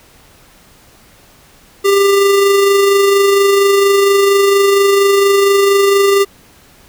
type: tone with amplitude modulation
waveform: square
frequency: 397.5 Hz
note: G4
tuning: 24 cents sharp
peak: -7 dBFS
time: 1.84-6.25 s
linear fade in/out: 20 ms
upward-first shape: sine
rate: 24.3 Hz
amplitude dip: 30%
effects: pink hiss -45 dBFS RMS until 6.88 s